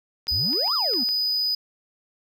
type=clicks; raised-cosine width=0.2 ms; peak=-22 dBFS; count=5; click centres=0.27 / 0.532 / 0.676 / 0.936 / 1.088 s
type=tone; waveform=triangle; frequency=4978 Hz; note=D#8; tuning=in tune; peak=-20 dBFS; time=0.28-1.55 s; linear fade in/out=5 ms
type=exponential two-way sweep; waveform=triangle; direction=up then down; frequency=63 to 1396.9 to 213 Hz; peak=-26 dBFS; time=0.31-1.04 s; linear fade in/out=10 ms; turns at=0.74 s
effects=none